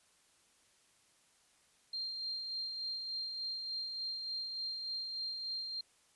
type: tone with tremolo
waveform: sine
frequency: 4186 Hz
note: C8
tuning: in tune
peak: -36 dBFS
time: 1.93-5.81 s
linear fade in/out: 5 ms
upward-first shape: sine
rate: 3.4 Hz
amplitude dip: 35%
effects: white hiss -69 dBFS RMS until 6.15 s + resampled to 24000 Hz